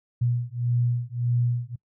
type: beating tone pair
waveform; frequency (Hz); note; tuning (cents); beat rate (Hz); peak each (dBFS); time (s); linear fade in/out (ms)
sine; 120 / 121.7; B2 / B2; -49 / -25; 1.7; -25; 0.21-1.76; 10
effects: noise-tail reverb RT60 0.1 s tail -24 dB re dry